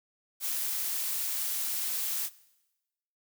blue noise, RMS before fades -32 dBFS, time 0.4-2.3 s, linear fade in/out 50 ms, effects noise-tail reverb RT60 1.0 s tail -20 dB re dry

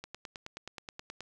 click train, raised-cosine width 0.2 ms, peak -24 dBFS, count 12, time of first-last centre 0.04-1.206 s, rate 9.43 Hz, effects none

